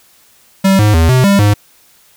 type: tone with pitch steps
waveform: square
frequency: 193.4 / 105.4 / 81.6 / 128.2 / 199.2 / 103.4 Hz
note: G3 / G#2 / E2 / C3 / G3 / G#2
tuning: -23 / +26 / -17 / -35 / +28 / -7 cents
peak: -7 dBFS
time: 0.64-1.54 s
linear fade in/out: 10 ms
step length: 150 ms
effects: white hiss -48 dBFS RMS until 2.16 s